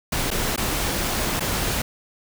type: noise with dropouts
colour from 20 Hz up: pink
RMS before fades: -24 dBFS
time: 0.12-1.82 s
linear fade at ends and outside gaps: 5 ms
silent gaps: 0.305-0.312 / 0.562-0.576 / 1.397-1.405 s
effects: none